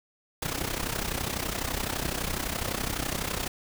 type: noise with amplitude modulation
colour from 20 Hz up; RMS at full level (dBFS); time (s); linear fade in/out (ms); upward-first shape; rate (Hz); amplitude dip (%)
pink; -28; 0.42-3.48; 5; sine; 31.9; 75
effects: none